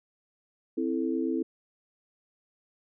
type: chord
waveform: sine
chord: A minor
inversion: first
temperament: equal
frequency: 261.6 / 329.6 / 440 Hz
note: C4 / E4 / A4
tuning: 0 / 0 / 0 cents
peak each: -30 / -29 / -34 dBFS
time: 0.77-1.43 s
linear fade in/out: 10 ms
effects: none